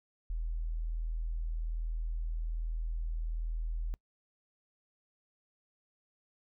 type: tone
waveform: sine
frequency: 40.61 Hz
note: E1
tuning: 25 cents flat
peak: -32 dBFS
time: 0.3-3.94 s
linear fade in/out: 0 ms
effects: noise-tail reverb RT60 0.1 s tail -25 dB re dry